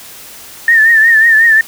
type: tone with vibrato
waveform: sine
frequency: 1803 Hz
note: A6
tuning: 42 cents sharp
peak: -4 dBFS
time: 0.68-1.61 s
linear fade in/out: 2 ms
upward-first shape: triangle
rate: 5.5 Hz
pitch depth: 80 cents each way
effects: white hiss -33 dBFS RMS until 1.67 s